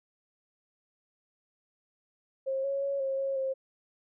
sine tone with pitch steps, 535 / 552 / 556 / 538 / 544 / 532 Hz, C5 / C#5 / C#5 / C5 / C#5 / C5, +38 / -7 / +5 / +48 / -33 / +29 cents, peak -28 dBFS, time 2.46-3.54 s, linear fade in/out 20 ms, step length 180 ms, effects none

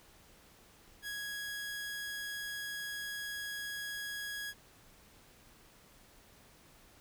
sawtooth tone, 1661.2 Hz, G#6, in tune, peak -35 dBFS, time 1.02-4.54 s, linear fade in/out 50 ms, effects pink hiss -61 dBFS RMS until 7 s

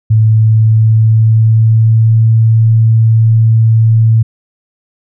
sine tone with pitch glide, 109.8 to 112.3 Hz, A2 to A2, -3 to +36 cents, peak -4 dBFS, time 0.1-4.23 s, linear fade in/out 10 ms, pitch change +39 cents, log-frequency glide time 0.24-2.25 s, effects none

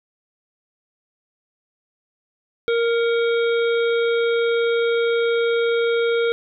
harmonic tone with a mistuned harmonic, 466.2 Hz, A#4, in tune, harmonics 1 / 3 / 5 / 7 / 8, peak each -17 / -27 / -31 / -34 / -35 dBFS, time 2.68-6.32 s, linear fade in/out 0 ms, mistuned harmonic 5, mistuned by -54 cents, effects none

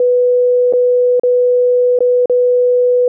sine tone with dropouts, 494 Hz, B4, in tune, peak -8 dBFS, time 0-3.08 s, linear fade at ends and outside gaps 2 ms, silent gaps 0.726-0.735 / 1.197-1.234 / 1.989-2.005 / 2.258-2.297 s, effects none

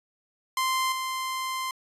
sawtooth tone with level steps, 1043 Hz, C6, 6 cents flat, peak -20 / -25 dBFS, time 0.57-1.71 s, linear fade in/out 2 ms, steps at 0.92 s, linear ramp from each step 2 ms, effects resampled to 32000 Hz

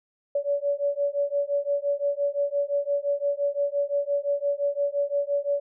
sine beating tone pair, 567 / 572.8 Hz, C#5 / D5, +39 / -43 cents, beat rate 5.8 Hz, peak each -26 dBFS, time 0.35-5.6 s, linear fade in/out 5 ms, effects none

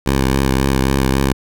10% pulse tone with vibrato, 66.8 Hz, C2, 36 cents sharp, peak -5 dBFS, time 0.06-1.33 s, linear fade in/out 5 ms, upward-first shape sine, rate 3.7 Hz, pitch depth 34 cents each way, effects none

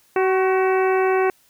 harmonic tone with a mistuned harmonic, 377.9 Hz, F#4, 37 cents sharp, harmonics 1 / 2 / 3 / 4 / 5 / 6 / 7, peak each -17 / -23 / -27 / -29 / -31 / -33 / -34 dBFS, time 0.16-1.3 s, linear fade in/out 2 ms, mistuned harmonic 3, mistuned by -38 cents, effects white hiss -58 dBFS RMS until 1.49 s

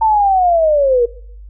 sine linear sweep, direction down, 900 to 463 Hz, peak -9 dBFS, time 0.01-1.06 s, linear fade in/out 10 ms, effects noise-tail reverb RT60 0.6 s tail -21 dB re dry + added 50 Hz sine -32 dBFS peak until 1.49 s

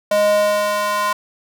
square tone with high-pass filter sweep, 206.9 Hz, G#3, 6 cents flat, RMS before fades -17 dBFS, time 0.11-1.13 s, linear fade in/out 5 ms, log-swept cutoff 550 to 980 Hz, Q 3.6, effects none

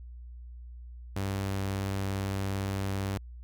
sawtooth tone, 97.7 Hz, G2, 5 cents flat, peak -26 dBFS, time 1.16-3.18 s, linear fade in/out 5 ms, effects added 60 Hz sine -42 dBFS peak until 3.43 s

